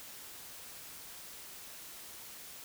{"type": "silence", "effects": ["white hiss -49 dBFS RMS until 2.64 s"]}